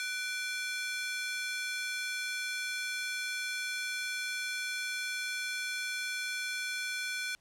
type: ring-modulated tone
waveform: sawtooth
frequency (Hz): 1923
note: B6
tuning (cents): -47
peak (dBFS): -27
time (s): 0-7.35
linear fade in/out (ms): 0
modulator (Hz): 428
effects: pink hiss -70 dBFS RMS until 7.4 s + low-pass 10000 Hz 12 dB/octave